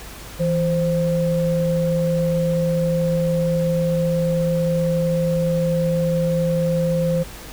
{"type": "tone pair together", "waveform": "sine", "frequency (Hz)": [164.83, 523.3], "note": ["E3", "C5"], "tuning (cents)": [0, 0], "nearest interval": "octave + minor sixth", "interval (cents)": 2000, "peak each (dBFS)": [-19, -20], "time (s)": [0.39, 7.24], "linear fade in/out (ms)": 20, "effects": ["added 50 Hz sine -40 dBFS peak until 7.52 s", "pink hiss -38 dBFS RMS until 7.52 s"]}